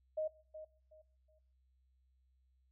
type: tone with echo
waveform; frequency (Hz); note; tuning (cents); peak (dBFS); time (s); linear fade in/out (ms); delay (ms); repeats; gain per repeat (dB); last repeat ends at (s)
sine; 623; D#5; +2; -34; 0.17-0.28; 10; 370; 3; -12; 1.39
effects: noise-tail reverb RT60 0.5 s tail -20 dB re dry + added 64 Hz sine -70 dBFS peak until 2.71 s